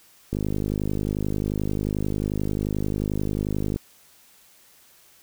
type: click train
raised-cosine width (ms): 3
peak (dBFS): -13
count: 177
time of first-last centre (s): 0.33-3.761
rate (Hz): 51.3
effects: white hiss -55 dBFS RMS until 5.22 s